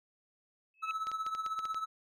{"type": "tone with exponential growth", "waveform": "sine", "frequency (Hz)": 2592, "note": "E7", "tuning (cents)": -30, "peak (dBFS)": -34, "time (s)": [0.74, 0.91], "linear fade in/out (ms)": 1, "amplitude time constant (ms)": 36}
{"type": "tone with tremolo", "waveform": "triangle", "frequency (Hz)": 1302, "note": "E6", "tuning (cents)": -22, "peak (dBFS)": -29, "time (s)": [0.82, 1.86], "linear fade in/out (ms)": 20, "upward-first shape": "triangle", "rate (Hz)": 16, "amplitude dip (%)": 75}
{"type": "clicks", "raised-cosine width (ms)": 0.2, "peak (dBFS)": -28, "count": 8, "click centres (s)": [1.07, 1.116, 1.265, 1.35, 1.463, 1.591, 1.654, 1.745]}
{"effects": []}